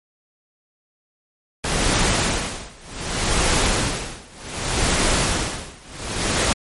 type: noise with tremolo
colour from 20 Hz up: pink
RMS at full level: -18 dBFS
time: 1.64-6.53 s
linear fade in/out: 2 ms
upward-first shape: sine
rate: 0.66 Hz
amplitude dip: 95%
effects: MP3 48 kbps